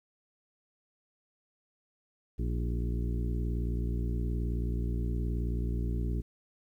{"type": "harmonic tone with a mistuned harmonic", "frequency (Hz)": 58.9, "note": "A#1", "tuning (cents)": 19, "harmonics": [1, 2, 3, 4, 5, 6, 7], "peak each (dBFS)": [-30, -36, -40, -42, -44, -46, -47], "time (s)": [2.38, 6.22], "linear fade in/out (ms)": 20, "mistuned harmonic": 5, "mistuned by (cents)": 54, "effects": ["11-bit"]}